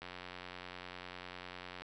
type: click train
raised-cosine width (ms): 0.3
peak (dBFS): -29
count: 163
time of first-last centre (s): 0.02-1.82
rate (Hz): 90
effects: none